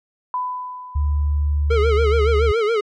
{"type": "tone with exponential decay", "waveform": "sine", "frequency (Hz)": 1000, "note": "B5", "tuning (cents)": 21, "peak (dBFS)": -19, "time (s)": [0.34, 1.86], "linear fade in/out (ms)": 1, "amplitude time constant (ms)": 330}
{"type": "tone with pitch glide", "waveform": "sine", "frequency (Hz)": [73.42, 72.74], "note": ["D2", "D2"], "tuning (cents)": [0, -16], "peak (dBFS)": -16, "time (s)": [0.95, 2.52], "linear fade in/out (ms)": 10, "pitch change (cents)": -16, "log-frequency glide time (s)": [1.6, 1.98]}
{"type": "tone with vibrato", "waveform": "square", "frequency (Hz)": 440, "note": "A4", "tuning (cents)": 0, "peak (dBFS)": -17, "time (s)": [1.7, 2.81], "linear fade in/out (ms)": 10, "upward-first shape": "sine", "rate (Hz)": 7.1, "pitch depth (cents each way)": 110}
{"effects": ["low-pass 3000 Hz 12 dB/octave"]}